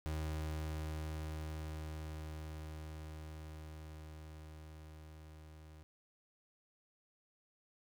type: tone with level ramp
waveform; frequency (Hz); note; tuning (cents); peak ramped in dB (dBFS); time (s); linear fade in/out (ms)
35% pulse; 77.78; D#2; 0; -35 to -52; 0.06-5.83; 0
effects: none